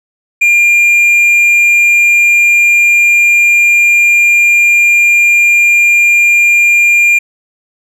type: tone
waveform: triangle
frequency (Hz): 2400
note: D7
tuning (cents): +37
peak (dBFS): -3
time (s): 0.41-7.19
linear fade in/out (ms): 10
effects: none